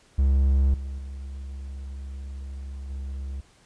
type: tone with level steps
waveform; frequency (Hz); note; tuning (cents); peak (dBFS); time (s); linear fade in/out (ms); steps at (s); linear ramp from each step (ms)
triangle; 67.8; C#2; -38; -15 / -28 / -31 / -28; 0.18-3.41; 10; 0.74 / 0.98 / 2.9; 2
effects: pink hiss -58 dBFS RMS until 3.65 s + resampled to 22050 Hz